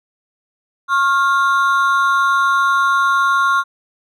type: ring-modulated tone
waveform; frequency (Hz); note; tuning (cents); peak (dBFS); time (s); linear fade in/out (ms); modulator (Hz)
triangle; 1244.5; D#6; 0; -7; 0.88-3.64; 50; 154
effects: none